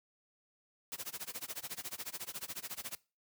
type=noise with tremolo; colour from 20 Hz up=white; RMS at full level=-40 dBFS; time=0.92-2.95 s; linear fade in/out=0 ms; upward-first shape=sine; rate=14 Hz; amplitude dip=100%; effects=noise-tail reverb RT60 0.3 s tail -21 dB re dry + high-pass 80 Hz 12 dB/octave